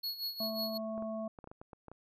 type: tone with tremolo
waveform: square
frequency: 4345 Hz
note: C#8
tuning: 35 cents flat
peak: -34 dBFS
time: 0.03-0.78 s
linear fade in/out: 10 ms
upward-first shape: sine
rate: 5.5 Hz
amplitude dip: 75%
type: harmonic tone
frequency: 220 Hz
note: A3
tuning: in tune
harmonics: 1 / 3 / 5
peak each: -39 / -38 / -50 dBFS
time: 0.4-1.28 s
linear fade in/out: 5 ms
type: clicks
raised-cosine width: 1 ms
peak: -34 dBFS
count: 10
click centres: 0.979 / 1.024 / 1.388 / 1.442 / 1.474 / 1.515 / 1.615 / 1.732 / 1.883 / 1.916 s
effects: none